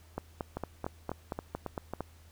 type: two click trains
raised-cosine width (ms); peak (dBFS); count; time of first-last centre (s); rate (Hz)
1; -20 / -21; 9 / 6; 0.18-2.006 / 0.57-1.936; 4.38 / 3.66
effects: added 81 Hz sine -55 dBFS peak until 2.31 s + pink hiss -62 dBFS RMS until 2.31 s